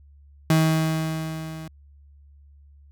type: tone with level ramp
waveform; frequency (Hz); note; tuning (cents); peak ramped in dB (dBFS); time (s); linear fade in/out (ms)
35% pulse; 159.3; D#3; +41; -13 to -33; 0.5-1.68; 2
effects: added 71 Hz sine -48 dBFS peak until 2.91 s